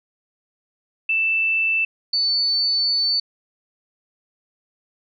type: tone pair in turn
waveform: sine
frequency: 2652 / 4498 Hz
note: E7 / C#8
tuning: +10 / +24 cents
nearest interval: major sixth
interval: 914 cents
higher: second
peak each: -17 dBFS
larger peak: neither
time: 1.09-1.85 / 2.13-3.2 s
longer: second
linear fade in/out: 5 ms
effects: none